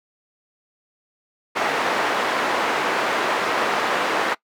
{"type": "band-pass noise", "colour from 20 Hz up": "white", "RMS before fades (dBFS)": -22, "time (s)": [1.55, 4.35], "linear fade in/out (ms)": 20, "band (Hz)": [340, 1500], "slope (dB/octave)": 12, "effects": ["noise-tail reverb RT60 0.1 s tail -22 dB re dry"]}